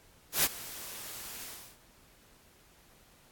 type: noise with ADSR envelope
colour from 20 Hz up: white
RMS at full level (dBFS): -24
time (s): 0.32-1.78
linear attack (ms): 120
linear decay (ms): 38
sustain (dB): -19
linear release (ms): 340
effects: pink hiss -61 dBFS RMS until 3.31 s + AAC 64 kbps